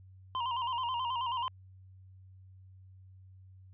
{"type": "tone with vibrato", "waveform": "square", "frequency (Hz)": 987, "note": "B5", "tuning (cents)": -1, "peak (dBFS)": -32, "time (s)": [0.35, 1.48], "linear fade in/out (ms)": 0, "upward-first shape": "square", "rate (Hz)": 9.3, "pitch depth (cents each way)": 77, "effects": ["added 94 Hz sine -52 dBFS peak until 3.73 s", "resampled to 8000 Hz"]}